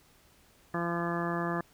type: harmonic tone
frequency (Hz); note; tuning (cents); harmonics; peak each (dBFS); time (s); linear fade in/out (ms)
171; F3; -36; 1 / 2 / 3 / 4 / 5 / 6 / 7 / 8 / 9 / 10; -34 / -35 / -41 / -38 / -43 / -40 / -38 / -47 / -47 / -39; 0.74-1.61; 2
effects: pink hiss -62 dBFS RMS until 1.73 s